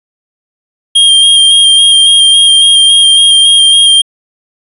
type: tone with vibrato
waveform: square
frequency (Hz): 3215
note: G7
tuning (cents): +43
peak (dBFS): -3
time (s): 0.95-4.02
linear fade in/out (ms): 10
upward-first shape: square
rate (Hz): 3.6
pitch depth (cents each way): 16
effects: resampled to 32000 Hz